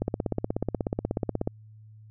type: click train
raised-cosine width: 2 ms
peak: -13 dBFS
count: 25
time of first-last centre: 0.02-1.475 s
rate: 16.5 Hz
effects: added 108 Hz sine -47 dBFS peak until 2.1 s